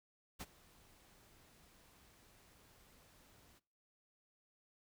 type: noise with ADSR envelope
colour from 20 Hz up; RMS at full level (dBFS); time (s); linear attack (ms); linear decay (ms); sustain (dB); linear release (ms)
pink; -45; 0.39-3.6; 22; 38; -21; 25
effects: noise-tail reverb RT60 0.5 s tail -23 dB re dry